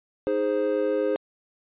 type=chord; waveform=triangle; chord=Ab major; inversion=second; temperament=equal; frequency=311.1 / 415.3 / 523.3 Hz; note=Eb4 / Ab4 / C5; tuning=0 / 0 / 0 cents; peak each=-27 / -24 / -23 dBFS; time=0.27-1.16 s; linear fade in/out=0 ms; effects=resampled to 8000 Hz